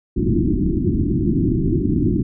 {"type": "low-pass noise", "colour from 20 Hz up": "white", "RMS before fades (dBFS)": -18, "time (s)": [0.16, 2.23], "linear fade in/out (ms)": 10, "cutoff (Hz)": 360, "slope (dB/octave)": 96, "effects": []}